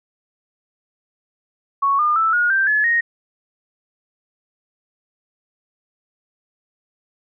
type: tone with pitch steps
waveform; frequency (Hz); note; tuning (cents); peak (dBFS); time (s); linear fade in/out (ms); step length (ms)
sine; 1110 / 1210.5 / 1320 / 1439.5 / 1569.8 / 1711.9 / 1866.8; C#6 / D#6 / E6 / F#6 / G6 / A6 / A#6; +2 / -48 / +2 / -48 / +2 / -48 / +2; -14; 1.82-3.01; 10; 170
effects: none